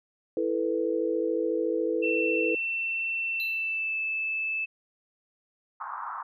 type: chord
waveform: sine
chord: E suspended fourth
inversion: none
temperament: equal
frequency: 329.6 / 440 / 493.9 Hz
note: E4 / A4 / B4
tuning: 0 / 0 / 0 cents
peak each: -29 dBFS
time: 0.37-2.55 s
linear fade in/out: 2 ms
type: tone with pitch glide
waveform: sine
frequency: 2689 to 2625 Hz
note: E7 to E7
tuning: +34 to -8 cents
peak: -27 dBFS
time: 2.02-4.66 s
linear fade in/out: 20 ms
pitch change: -42 cents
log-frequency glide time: 3.32-3.98 s
type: tone with exponential decay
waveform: square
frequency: 4036 Hz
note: B7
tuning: 37 cents sharp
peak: -35 dBFS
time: 3.4-3.78 s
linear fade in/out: 0 ms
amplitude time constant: 81 ms
type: band-pass noise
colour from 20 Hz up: white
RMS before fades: -36 dBFS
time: 5.8-6.23 s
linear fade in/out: 10 ms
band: 880 to 1300 Hz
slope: 48 dB/octave
effects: none